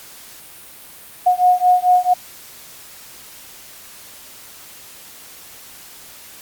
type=beating tone pair; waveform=sine; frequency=723 / 727.5 Hz; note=F#5 / F#5; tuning=-40 / -29 cents; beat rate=4.5 Hz; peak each=-14 dBFS; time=1.26-2.14 s; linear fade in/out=10 ms; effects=white hiss -40 dBFS RMS until 6.41 s + Opus 48 kbps